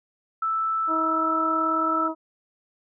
sine tone, 1318.5 Hz, E6, in tune, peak -22 dBFS, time 0.42-2.08 s, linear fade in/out 5 ms
harmonic tone, 320 Hz, D#4, 49 cents sharp, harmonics 1 / 2 / 3 / 4, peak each -28 / -31 / -33 / -34 dBFS, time 0.87-2.15 s, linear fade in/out 50 ms
effects none

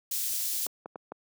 white high-pass noise, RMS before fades -31 dBFS, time 0.11-0.67 s, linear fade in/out 5 ms, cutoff 4800 Hz, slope 12 dB/octave
clicks, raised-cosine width 1 ms, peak -23 dBFS, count 4, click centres 0.666 / 0.859 / 0.958 / 1.12 s
effects high-pass 300 Hz 12 dB/octave

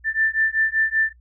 sine beating tone pair, 1771 / 1776.2 Hz, A6 / A6, +11 / +16 cents, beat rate 5.2 Hz, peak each -21 dBFS, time 0.04-1.13 s, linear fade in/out 50 ms, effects noise-tail reverb RT60 0.1 s tail -24 dB re dry + added 60 Hz sine -49 dBFS peak until 1.2 s

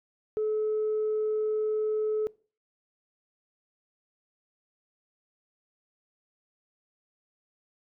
sine tone, 430.3 Hz, A4, 39 cents flat, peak -24 dBFS, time 0.37-2.27 s, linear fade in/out 0 ms, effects noise-tail reverb RT60 0.4 s tail -23 dB re dry + tanh soft clip ceiling -22 dBFS

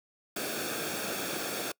pink noise with comb filter, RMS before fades -34 dBFS, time 0.36-1.72 s, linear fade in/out 5 ms, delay 1 ms, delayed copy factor -0.6, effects noise-tail reverb RT60 0.1 s tail -25 dB re dry + high-pass 200 Hz 12 dB/octave

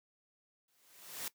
white noise with exponential growth, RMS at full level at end -38 dBFS, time 0.68-1.28 s, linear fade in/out 2 ms, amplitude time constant 130 ms, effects noise-tail reverb RT60 0.1 s tail -18 dB re dry + high-pass 150 Hz 12 dB/octave

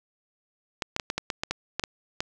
clicks, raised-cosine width 0.2 ms, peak -10 dBFS, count 11, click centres 0.822 / 0.964 / 0.998 / 1.101 / 1.18 / 1.302 / 1.435 / 1.51 / 1.796 / 1.838 / 2.205 s, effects none

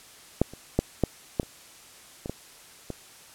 clicks, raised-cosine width 2 ms, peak -6 / -28 / -7 / -7 / -9 / -27 / -20 / -17 / -19 dBFS, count 9, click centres 0.416 / 0.536 / 0.79 / 1.037 / 1.398 / 1.431 / 2.259 / 2.296 / 2.903 s, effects white hiss -50 dBFS RMS until 3.34 s + low-pass 11000 Hz 12 dB/octave

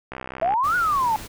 click train, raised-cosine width 0.5 ms, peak -17 dBFS, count 28, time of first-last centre 0.12-0.538 s, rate 64.6 Hz
sine exponential two-way sweep, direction up then down, 642 to 1482 to 851 Hz, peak -18 dBFS, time 0.42-1.16 s, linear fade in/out 0 ms, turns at 0.76 s
pink noise, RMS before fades -37 dBFS, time 0.63-1.28 s, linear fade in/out 20 ms
effects none

